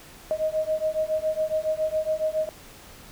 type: beating tone pair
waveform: sine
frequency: 622.3 / 629.5 Hz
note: D#5 / D#5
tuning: 0 / +20 cents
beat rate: 7.2 Hz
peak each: -26 dBFS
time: 0.31-2.49 s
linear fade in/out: 0 ms
effects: pink hiss -47 dBFS RMS until 3.11 s